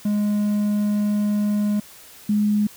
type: tone pair in turn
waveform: triangle / sine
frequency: 207.7 / 208.9 Hz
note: G#3 / G#3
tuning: 0 / +10 cents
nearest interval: unison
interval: 10 cents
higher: second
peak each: -16 dBFS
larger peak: neither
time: 0.05-1.8 / 2.29-2.67 s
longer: first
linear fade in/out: 5 ms
effects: white hiss -45 dBFS RMS until 2.76 s